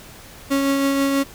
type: tone with tremolo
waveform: 35% pulse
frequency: 275.8 Hz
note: C#4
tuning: 9 cents flat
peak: -14 dBFS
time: 0.5-1.24 s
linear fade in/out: 20 ms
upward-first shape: triangle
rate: 6.2 Hz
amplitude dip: 30%
effects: pink hiss -42 dBFS RMS until 1.34 s